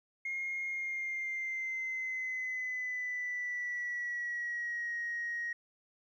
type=tone with pitch glide; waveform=sine; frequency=2140 to 1884.6 Hz; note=C7 to A#6; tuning=+38 to +18 cents; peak=-33 dBFS; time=0.25-5.53 s; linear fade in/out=5 ms; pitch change=-220 cents; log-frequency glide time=0.66-4.95 s; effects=tanh soft clip ceiling -30 dBFS + 12-bit